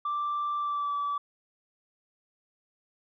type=tone with pitch glide; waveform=sine; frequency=1174.7 to 1152.5 Hz; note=D6 to D6; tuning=0 to -33 cents; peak=-26 dBFS; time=0.05-1.18 s; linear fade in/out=5 ms; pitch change=-33 cents; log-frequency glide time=0.57-0.94 s; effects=tanh soft clip ceiling -25 dBFS